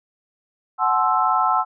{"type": "chord", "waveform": "sine", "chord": "F# half-diminished seventh", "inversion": "none", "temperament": "equal with one note detuned", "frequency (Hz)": [740, 862.4, 1046.5, 1318.5], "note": ["F#5", "A5", "C6", "E6"], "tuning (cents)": [0, -35, 0, 0], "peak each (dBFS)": [-22, -22, -22, -20], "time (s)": [0.78, 1.65], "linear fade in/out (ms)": 50, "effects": []}